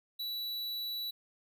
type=tone; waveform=square; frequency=3940 Hz; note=B7; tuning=5 cents flat; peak=-36 dBFS; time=0.19-1.11 s; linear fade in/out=10 ms; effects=none